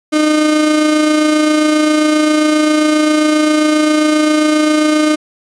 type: tone with amplitude modulation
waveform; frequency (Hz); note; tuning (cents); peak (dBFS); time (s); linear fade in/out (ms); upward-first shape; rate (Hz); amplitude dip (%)
35% pulse; 305.6; D#4; -31; -6; 0.12-5.16; 20; sine; 27.5; 35
effects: resampled to 22050 Hz